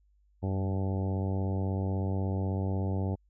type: harmonic tone with a mistuned harmonic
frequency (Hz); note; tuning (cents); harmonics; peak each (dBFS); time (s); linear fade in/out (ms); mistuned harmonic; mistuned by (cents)
96.3; G2; -30; 1 / 2 / 3 / 4 / 5 / 6 / 7 / 8 / 9; -29 / -35 / -39 / -41 / -43 / -45 / -46 / -47 / -48; 0.42-3.16; 20; 1; -41
effects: added 50 Hz sine -63 dBFS peak until 3.29 s